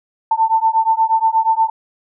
sine beating tone pair, 889 / 897.4 Hz, A5 / A5, +18 / +34 cents, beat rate 8.4 Hz, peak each -15 / -15 dBFS, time 0.31-1.7 s, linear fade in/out 5 ms, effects none

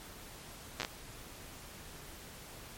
slowing click train, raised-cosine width 0.2 ms, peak -17 dBFS, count 5, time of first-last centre 0.8-0.849 s, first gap 8 ms, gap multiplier 1.29, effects pink hiss -50 dBFS RMS until 2.77 s + MP3 64 kbps

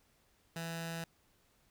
15% pulse tone with notch filter, 165.8 Hz, E3, 10 cents sharp, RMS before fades -41 dBFS, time 0.56-1.04 s, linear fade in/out 2 ms, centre 380 Hz, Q 0.68, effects pink hiss -71 dBFS RMS until 1.7 s

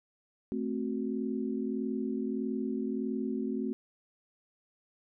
sine chord, F# diminished, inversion first, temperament equal, 220 / 261.6 / 370 Hz, A3 / C4 / F#4, 0 / 0 / 0 cents, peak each -34 / -34 / -37 dBFS, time 0.52-3.73 s, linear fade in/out 0 ms, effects none

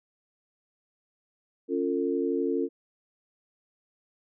sine chord, Db augmented, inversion none, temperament equal with one note detuned, 277.2 / 349.2 / 449.5 Hz, Db4 / F4 / A4, 0 / 0 / +37 cents, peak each -29 dBFS, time 1.68-2.69 s, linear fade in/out 50 ms, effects none

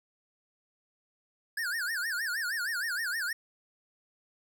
square tone with vibrato, 1622 Hz, G#6, 41 cents flat, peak -31 dBFS, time 1.57-3.33 s, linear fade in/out 5 ms, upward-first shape sine, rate 6.4 Hz, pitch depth 240 cents each way, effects none

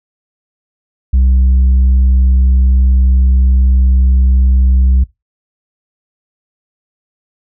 sine tone, 64.2 Hz, C2, 32 cents flat, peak -3 dBFS, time 1.13-5.04 s, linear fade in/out 10 ms, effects noise-tail reverb RT60 0.2 s tail -22 dB re dry + tanh soft clip ceiling -5 dBFS

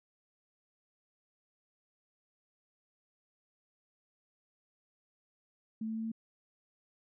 sine tone with pitch steps, 220.4 / 221.8 / 223.2 / 224.6 Hz, A3 / A3 / A3 / A3, +3 / +14 / +25 / +36 cents, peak -34 dBFS, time 5.81-6.118 s, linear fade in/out 5 ms, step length 77 ms, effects none

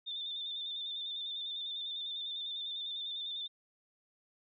sine tone with vibrato, 3577 Hz, A7, 28 cents sharp, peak -37 dBFS, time 0.06-3.48 s, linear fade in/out 20 ms, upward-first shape square, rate 10 Hz, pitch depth 33 cents each way, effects none

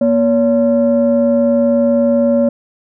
sine tone pair together, 238 / 566 Hz, A#3 / C#5, +36 / +36 cents, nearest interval octave + minor third, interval 1500 cents, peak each -11 dBFS, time 0.01-2.49 s, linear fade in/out 5 ms, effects tanh soft clip ceiling -4 dBFS

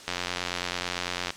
click train, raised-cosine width 0.2 ms, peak -11 dBFS, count 110, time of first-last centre 0.08-1.305 s, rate 89 Hz, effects white hiss -45 dBFS RMS until 1.36 s + low-pass 7000 Hz 12 dB/octave

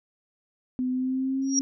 sine tone with pitch glide, 253.9 to 270.6 Hz, B3 to C#4, +48 to -42 cents, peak -24 dBFS, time 0.79-1.61 s, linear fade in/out 0 ms, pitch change +110 cents, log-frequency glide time 0.9-1.48 s
sine tone with exponential growth, 5670 Hz, F8, 25 cents sharp, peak -17 dBFS, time 1.42-1.59 s, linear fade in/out 1 ms, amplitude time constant 35 ms
effects none

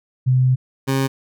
sine / 20% pulse tone pair in turn, 128.4 / 134.76 Hz, C3 / C#3, -32 / -49 cents, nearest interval minor second, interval 83 cents, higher second, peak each -12 dBFS, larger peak neither, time 0.26-0.56 / 0.87-1.08 s, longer first, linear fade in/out 20 ms, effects none

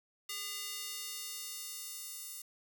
square tone with high-pass filter sweep, 405.7 Hz, G#4, 41 cents flat, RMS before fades -43 dBFS, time 0.29-2.42 s, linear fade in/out 5 ms, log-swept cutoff 3000 to 8000 Hz, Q 0.78, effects none

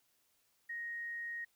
sine tone, 1872 Hz, A#6, 7 cents sharp, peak -39 dBFS, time 0.69-1.45 s, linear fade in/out 10 ms, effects white hiss -75 dBFS RMS until 1.55 s

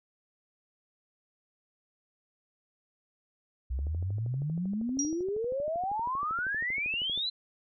sine exponential sweep, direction up, 61.1 to 4107 Hz, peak -29 dBFS, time 3.7-7.3 s, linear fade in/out 10 ms
click train, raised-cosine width 2 ms, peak -33 dBFS, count 44, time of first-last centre 3.79-7.176 s, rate 12.7 Hz
sine tone with exponential decay, 5720 Hz, F8, 41 cents sharp, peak -25 dBFS, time 4.99-5.23 s, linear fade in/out 1 ms, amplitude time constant 51 ms
effects none

